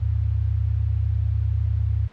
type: tone pair together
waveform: sine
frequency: 74.67 / 105.6 Hz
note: D2 / G#2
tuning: +29 / +29 cents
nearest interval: tritone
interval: 600 cents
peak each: -22 dBFS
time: 0-2.08 s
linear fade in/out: 20 ms
effects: pink hiss -52 dBFS RMS until 2.12 s + low-pass 3000 Hz 12 dB/octave